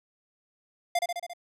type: tone with echo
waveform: square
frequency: 698.5 Hz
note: F5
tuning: in tune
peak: -23 dBFS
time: 0.95-0.99 s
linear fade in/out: 5 ms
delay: 69 ms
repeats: 5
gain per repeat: -3 dB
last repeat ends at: 1.335 s
effects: low-pass 12000 Hz 12 dB/octave